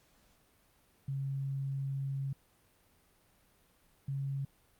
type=tone pair in turn; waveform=sine; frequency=136.8 / 137.56 Hz; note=C#3 / C#3; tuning=-23 / -13 cents; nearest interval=unison; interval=10 cents; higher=second; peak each=-33 / -33 dBFS; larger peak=neither; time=1.08-2.33 / 4.08-4.45 s; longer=first; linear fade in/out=5 ms; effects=pink hiss -68 dBFS RMS until 4.79 s + Opus 48 kbps